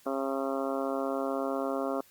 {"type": "harmonic tone", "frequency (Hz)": 135.8, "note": "C#3", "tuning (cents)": -35, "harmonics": [2, 3, 4, 5, 6, 7, 8, 9, 10], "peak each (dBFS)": [-34, -36, -34, -36, -44, -45, -41, -42, -44], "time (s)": [0.06, 2.01], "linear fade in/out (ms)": 5, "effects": ["white hiss -60 dBFS RMS until 2.1 s", "Opus 48 kbps"]}